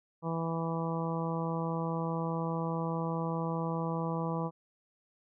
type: harmonic tone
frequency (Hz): 164.81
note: E3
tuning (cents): 0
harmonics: 1 / 2 / 3 / 4 / 5 / 6 / 7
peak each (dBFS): -33 / -40 / -38 / -43 / -42 / -40 / -43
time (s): 0.22-4.51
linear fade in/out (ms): 50
effects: none